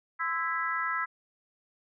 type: harmonic tone with a mistuned harmonic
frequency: 329.6 Hz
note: E4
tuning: in tune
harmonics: 3 / 4 / 5 / 6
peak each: -36 / -31 / -34 / -35 dBFS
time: 0.19-1.06 s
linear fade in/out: 20 ms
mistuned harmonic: 3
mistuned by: +61 cents
effects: none